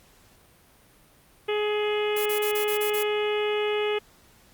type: harmonic tone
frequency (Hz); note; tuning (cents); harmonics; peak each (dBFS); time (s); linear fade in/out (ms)
420; G#4; +19; 1 / 2 / 3 / 4 / 5 / 6 / 7 / 8; -24 / -35 / -37 / -40 / -36 / -36 / -36 / -42; 1.48-3.99; 10
type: noise bursts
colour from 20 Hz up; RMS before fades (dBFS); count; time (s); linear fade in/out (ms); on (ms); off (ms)
violet; -31; 7; 2.16-3.033; 10; 99; 30
effects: pink hiss -57 dBFS RMS until 4.53 s + Opus 48 kbps